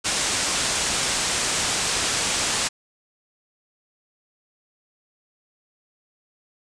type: low-pass noise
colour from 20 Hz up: white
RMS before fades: -24 dBFS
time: 0.04-2.69 s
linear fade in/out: 20 ms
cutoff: 8900 Hz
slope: 48 dB/octave
effects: none